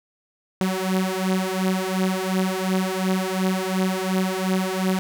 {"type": "beating tone pair", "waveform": "sawtooth", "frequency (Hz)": [186.3, 189.1], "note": ["F#3", "F#3"], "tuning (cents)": [12, 38], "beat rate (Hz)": 2.8, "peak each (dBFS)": -20, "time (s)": [0.61, 4.99], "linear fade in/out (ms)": 0, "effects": []}